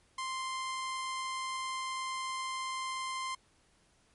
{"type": "tone", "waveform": "sawtooth", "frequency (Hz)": 1046.5, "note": "C6", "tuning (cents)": 0, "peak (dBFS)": -31, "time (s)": [0.18, 3.35], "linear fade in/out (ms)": 5, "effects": ["pink hiss -68 dBFS RMS until 4.14 s", "MP3 48 kbps"]}